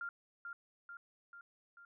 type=tone with echo; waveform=sine; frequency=1396 Hz; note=F6; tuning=1 cent flat; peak=-39 dBFS; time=0.01-0.09 s; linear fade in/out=2 ms; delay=440 ms; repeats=4; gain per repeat=-4 dB; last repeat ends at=1.85 s; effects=none